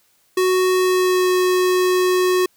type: tone with pitch glide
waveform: square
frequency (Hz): 370 to 366.2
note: F#4 to F#4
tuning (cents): 0 to -18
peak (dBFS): -15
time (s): 0.37-2.46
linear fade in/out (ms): 5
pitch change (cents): -18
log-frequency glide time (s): 0.72-1.29
effects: white hiss -60 dBFS RMS until 2.56 s

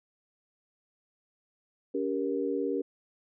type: chord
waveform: sine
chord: G diminished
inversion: second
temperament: just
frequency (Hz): 282.2 / 392 / 470.4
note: Db4 / G4 / Bb4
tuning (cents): +31 / 0 / +16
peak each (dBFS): -32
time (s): 1.94-2.82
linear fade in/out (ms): 10
effects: none

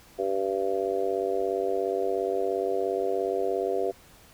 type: harmonic tone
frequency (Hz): 97.1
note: G2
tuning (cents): -16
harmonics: 3 / 4 / 5 / 6 / 7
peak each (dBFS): -39 / -28 / -30 / -35 / -31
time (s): 0.18-3.92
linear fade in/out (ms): 20
effects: pink hiss -54 dBFS RMS until 4.33 s

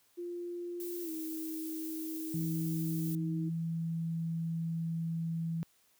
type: tone with pitch glide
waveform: sine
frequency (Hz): 349.2 to 318.4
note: F4 to D#4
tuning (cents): 0 to +40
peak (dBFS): -37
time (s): 0.17-3.5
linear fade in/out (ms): 20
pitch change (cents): -160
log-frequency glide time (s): 1.02-1.1
type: noise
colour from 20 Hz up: violet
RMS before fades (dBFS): -45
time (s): 0.8-3.15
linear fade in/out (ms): 0
type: tone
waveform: sine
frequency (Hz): 164.81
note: E3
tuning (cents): 0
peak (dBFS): -32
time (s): 2.34-5.63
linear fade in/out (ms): 0
effects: white hiss -69 dBFS RMS until 5.99 s + high-pass 60 Hz 12 dB/octave

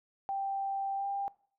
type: tone with pitch glide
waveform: sine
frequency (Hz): 785 to 795.5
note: G5 to G5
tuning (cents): +2 to +25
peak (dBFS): -31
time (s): 0.29-1.28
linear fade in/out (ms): 0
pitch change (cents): +23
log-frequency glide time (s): 0.96-1.06
effects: noise-tail reverb RT60 0.5 s tail -21 dB re dry

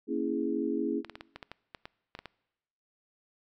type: chord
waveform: sine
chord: A# half-diminished seventh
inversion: none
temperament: equal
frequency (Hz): 233.1 / 277.2 / 329.6 / 415.3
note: A#3 / C#4 / E4 / G#4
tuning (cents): 0 / 0 / 0 / 0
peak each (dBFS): -35 / -33 / -33 / -34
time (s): 0.07-1.03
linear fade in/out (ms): 50
type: clicks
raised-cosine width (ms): 0.3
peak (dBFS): -25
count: 12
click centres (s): 1.047 / 1.097 / 1.155 / 1.209 / 1.36 / 1.428 / 1.516 / 1.748 / 1.855 / 2.151 / 2.19 / 2.257
effects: noise-tail reverb RT60 1.0 s tail -23 dB re dry

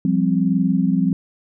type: chord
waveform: sine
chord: F suspended second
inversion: none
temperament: equal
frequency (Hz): 174.61 / 196 / 261.6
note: F3 / G3 / C4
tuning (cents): 0 / 0 / 0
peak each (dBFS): -19 / -19 / -20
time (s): 0.05-1.13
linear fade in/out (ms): 2
effects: none

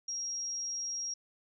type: tone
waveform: sine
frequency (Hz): 5620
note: F8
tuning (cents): +10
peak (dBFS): -34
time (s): 0.08-1.14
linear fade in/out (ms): 5
effects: none

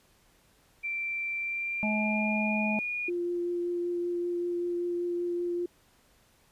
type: tone with pitch glide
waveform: sine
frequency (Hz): 2349 to 2440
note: D7 to D#7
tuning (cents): 0 to -34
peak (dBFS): -30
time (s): 0.83-3.1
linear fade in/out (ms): 20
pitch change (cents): +66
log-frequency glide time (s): 1.38-2.68
type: harmonic tone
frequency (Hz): 213.3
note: G#3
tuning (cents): +46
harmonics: 1 / 3 / 4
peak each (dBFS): -28 / -35 / -36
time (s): 1.83-2.79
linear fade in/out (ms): 0
type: tone with vibrato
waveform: sine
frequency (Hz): 349.2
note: F4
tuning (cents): 0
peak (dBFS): -28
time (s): 3.08-5.66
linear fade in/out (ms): 5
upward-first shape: triangle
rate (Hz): 5.2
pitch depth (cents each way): 11
effects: pink hiss -64 dBFS RMS until 6.51 s + resampled to 32000 Hz

